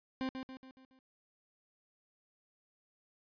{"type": "tone with echo", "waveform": "40% pulse", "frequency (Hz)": 261.6, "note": "C4", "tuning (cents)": 0, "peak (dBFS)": -33, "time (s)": [0.21, 0.29], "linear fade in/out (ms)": 0, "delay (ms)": 140, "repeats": 5, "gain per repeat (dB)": -6, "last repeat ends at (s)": 0.99, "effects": ["resampled to 11025 Hz"]}